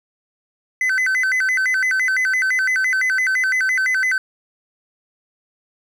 triangle tone with vibrato, 1760 Hz, A6, in tune, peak -14 dBFS, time 0.81-4.18 s, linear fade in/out 2 ms, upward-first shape square, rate 5.9 Hz, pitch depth 240 cents each way, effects none

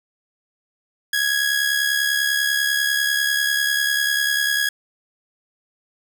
sawtooth tone with amplitude modulation, 1663 Hz, G#6, 2 cents sharp, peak -12 dBFS, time 1.13-4.69 s, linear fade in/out 5 ms, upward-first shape sine, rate 70.1 Hz, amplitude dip 55%, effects none

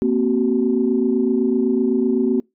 sine tone cluster, 231.6 / 259.5 / 377.3 Hz, A#3 / C4 / F#4, -11 / -14 / +34 cents, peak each -19 dBFS, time 0.02-2.4 s, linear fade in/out 0 ms, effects noise-tail reverb RT60 0.2 s tail -26 dB re dry + tanh soft clip ceiling -6 dBFS

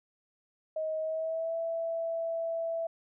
sine tone with pitch glide, 630 to 661.7 Hz, D#5 to E5, +21 to +6 cents, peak -30 dBFS, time 0.76-2.87 s, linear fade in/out 5 ms, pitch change +85 cents, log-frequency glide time 0.99-1.56 s, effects none

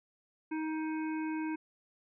harmonic tone, 314.1 Hz, D#4, 16 cents sharp, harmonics 1 / 3 / 5 / 7 / 8, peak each -33 / -43 / -47 / -50 / -51 dBFS, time 0.51-1.56 s, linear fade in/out 10 ms, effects none

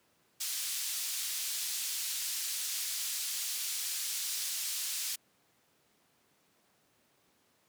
pink band-pass noise, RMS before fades -36 dBFS, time 0.4-5.16 s, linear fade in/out 10 ms, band 4300 to 15000 Hz, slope 12 dB/octave, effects pink hiss -70 dBFS RMS until 7.68 s + high-pass 150 Hz 12 dB/octave

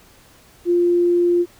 sine tone, 349.2 Hz, F4, in tune, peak -13 dBFS, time 0.65-1.46 s, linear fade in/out 50 ms, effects pink hiss -50 dBFS RMS until 1.59 s

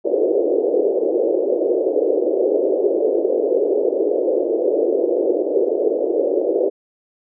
pink band-pass noise, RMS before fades -18 dBFS, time 0.04-6.7 s, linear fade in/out 20 ms, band 350 to 550 Hz, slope 48 dB/octave, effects none

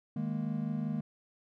triangle chord, D# suspended fourth, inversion none, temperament equal, 155.56 / 207.7 / 233.1 Hz, D#3 / G#3 / A#3, 0 / 0 / 0 cents, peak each -34 dBFS, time 0.16-1.01 s, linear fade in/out 5 ms, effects none

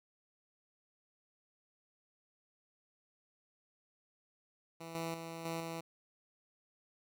10% pulse tone with level steps, 165.1 Hz, E3, 3 cents sharp, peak -37 / -29 / -35 / -29 / -32 dBFS, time 4.8-5.81 s, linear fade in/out 10 ms, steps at 4.95 / 5.14 / 5.45 / 5.6 s, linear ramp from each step 2 ms, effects none

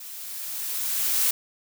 blue noise with level ramp, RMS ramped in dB -40 to -21 dBFS, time 0-1.31 s, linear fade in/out 5 ms, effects none

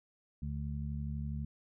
harmonic tone, 72.2 Hz, D2, 29 cents flat, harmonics 1 / 2 / 3, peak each -38 / -39 / -43 dBFS, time 0.42-1.45 s, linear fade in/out 5 ms, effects none

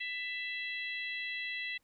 harmonic tone, 664 Hz, E5, 12 cents sharp, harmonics 3 / 4 / 5 / 6, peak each -38 / -41 / -45 / -47 dBFS, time 0-1.78 s, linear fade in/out 10 ms, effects pink hiss -75 dBFS RMS until 1.83 s

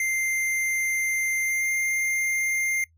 square tone with pitch glide, 2093 to 2106 Hz, C7 to C7, 0 to +11 cents, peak -24 dBFS, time 0-2.84 s, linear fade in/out 2 ms, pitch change +11 cents, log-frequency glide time 1.41-1.7 s, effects noise-tail reverb RT60 0.1 s tail -21 dB re dry + added 82 Hz sine -58 dBFS peak until 2.97 s

